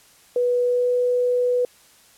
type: tone with pitch glide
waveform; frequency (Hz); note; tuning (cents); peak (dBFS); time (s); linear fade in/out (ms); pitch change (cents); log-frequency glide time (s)
sine; 490.2 to 493.3; B4 to B4; -13 to -2; -17; 0.36-1.65; 2; +11; 0.63-0.9
effects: white hiss -53 dBFS RMS until 2.17 s + low-pass 12000 Hz 12 dB/octave